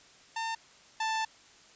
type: tone pair in turn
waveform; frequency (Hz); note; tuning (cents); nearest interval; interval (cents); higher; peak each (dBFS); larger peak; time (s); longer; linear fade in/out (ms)
sawtooth; 900 / 884; A5 / A5; +39 / +8; unison; 31; first; -28 / -25; second; 0.36-0.55 / 1-1.25; second; 5
effects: white hiss -57 dBFS RMS until 1.75 s + resampled to 16000 Hz